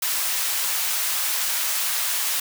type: high-pass noise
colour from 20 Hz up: white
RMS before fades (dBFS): -24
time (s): 0.02-2.4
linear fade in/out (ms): 5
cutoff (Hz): 870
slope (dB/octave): 12
effects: none